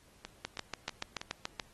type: two click trains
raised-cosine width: 0.2 ms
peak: -18 / -23 dBFS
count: 9 / 4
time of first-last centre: 0.45-1.598 / 0.25-1.215 s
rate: 6.97 / 3.11 Hz
effects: pink hiss -63 dBFS RMS until 1.73 s + AAC 32 kbps